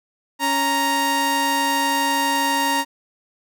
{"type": "tone pair together", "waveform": "sawtooth", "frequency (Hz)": [278.5, 932.3], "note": ["C#4", "A#5"], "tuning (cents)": [8, 0], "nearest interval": "octave + major sixth", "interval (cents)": 2092, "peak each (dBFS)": [-21, -15], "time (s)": [0.39, 2.85], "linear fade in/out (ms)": 50, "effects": []}